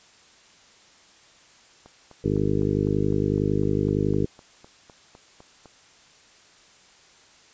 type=click train; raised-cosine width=1 ms; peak=-32 dBFS; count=16; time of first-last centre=1.86-5.657 s; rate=3.95 Hz
type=harmonic tone; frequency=50.9 Hz; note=G#1; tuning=34 cents flat; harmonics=1 / 2 / 3 / 4 / 5 / 6 / 7 / 8 / 9; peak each=-33 / -28 / -27 / -29 / -32 / -28 / -31 / -28 / -32 dBFS; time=2.24-4.26 s; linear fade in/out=5 ms
effects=white hiss -54 dBFS RMS until 7.53 s + resampled to 16000 Hz